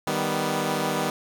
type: chord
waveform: 10% pulse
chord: Eb augmented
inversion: none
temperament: equal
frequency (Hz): 155.56 / 196 / 246.9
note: Eb3 / G3 / B3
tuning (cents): 0 / 0 / 0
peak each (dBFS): -20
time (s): 0.07-1.1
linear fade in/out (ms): 2
effects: none